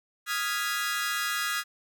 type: chord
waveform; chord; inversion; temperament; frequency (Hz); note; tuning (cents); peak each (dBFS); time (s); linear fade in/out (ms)
sawtooth; F half-diminished seventh; third; equal; 1244.5 / 1396.9 / 1661.2 / 1975.5; Eb6 / F6 / Ab6 / Cb7; 0 / 0 / 0 / 0; -30 / -30 / -28 / -32; 0.26-1.64; 50
effects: none